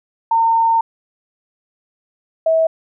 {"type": "tone pair in turn", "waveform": "sine", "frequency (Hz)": [911, 647.2], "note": ["A#5", "E5"], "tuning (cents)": [-40, -32], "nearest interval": "tritone", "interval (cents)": 592, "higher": "first", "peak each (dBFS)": -11, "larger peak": "neither", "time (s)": [[0.31, 0.81], [2.46, 2.67]], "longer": "first", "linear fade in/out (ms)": 5, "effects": []}